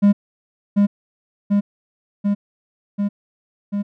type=tone with echo; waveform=triangle; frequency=202.7 Hz; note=G#3; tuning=42 cents flat; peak=-7 dBFS; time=0.02-0.13 s; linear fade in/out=20 ms; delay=740 ms; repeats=5; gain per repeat=-2 dB; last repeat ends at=3.83 s; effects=none